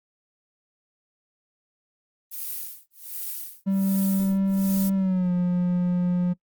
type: noise with tremolo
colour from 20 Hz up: violet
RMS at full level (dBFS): -31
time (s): 2.31-4.9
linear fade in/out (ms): 20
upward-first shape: sine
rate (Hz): 1.3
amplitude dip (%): 100
type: tone with pitch glide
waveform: triangle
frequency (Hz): 194.1 to 177.99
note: G3 to F3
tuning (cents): -17 to +33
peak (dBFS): -18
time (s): 3.66-6.34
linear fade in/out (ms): 20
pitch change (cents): -150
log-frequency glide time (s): 4.94-5.31
effects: noise-tail reverb RT60 0.1 s tail -25 dB re dry + Opus 24 kbps